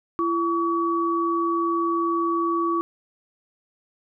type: tone pair together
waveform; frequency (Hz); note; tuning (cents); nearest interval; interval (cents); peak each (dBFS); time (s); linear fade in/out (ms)
sine; 337.4 / 1135; E4 / C#6; +40 / +41; octave + major sixth; 2101; -23; 0.19-2.81; 0
effects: none